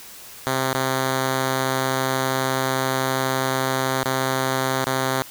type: tone with dropouts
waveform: 5% pulse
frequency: 131.8 Hz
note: C3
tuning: 13 cents sharp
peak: -9 dBFS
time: 0.47-5.22 s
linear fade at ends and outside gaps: 0 ms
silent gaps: 0.73-0.745 / 4.035-4.056 / 4.843-4.869 s
effects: white hiss -41 dBFS RMS until 5.3 s